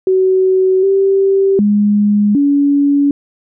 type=tone with pitch steps; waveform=sine; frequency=375.9 / 389.7 / 206.6 / 284 Hz; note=F#4 / G4 / G#3 / C#4; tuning=+27 / -10 / -9 / +42 cents; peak=-8 dBFS; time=0.07-3.11 s; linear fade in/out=2 ms; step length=760 ms; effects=none